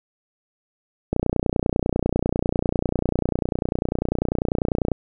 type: click train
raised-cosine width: 2 ms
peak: -7 dBFS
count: 115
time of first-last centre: 1.13-4.917 s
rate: 30.1 Hz
effects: none